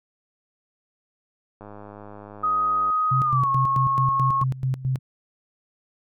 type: click train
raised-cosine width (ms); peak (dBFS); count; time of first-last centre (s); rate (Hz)
1; -27; 134; 1.61-2.901; 103
type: tone with pitch glide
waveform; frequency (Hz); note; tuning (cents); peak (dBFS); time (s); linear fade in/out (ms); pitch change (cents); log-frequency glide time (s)
sine; 1253 to 1090.8; D#6 to C#6; +12 to -28; -19; 2.43-4.44; 10; -240; 3.22-3.49
type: tone with tremolo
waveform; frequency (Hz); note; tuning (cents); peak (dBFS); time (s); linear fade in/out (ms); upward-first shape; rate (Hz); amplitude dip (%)
sine; 130.81; C3; 0; -20; 3.11-4.99; 10; square; 4.6; 80
effects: none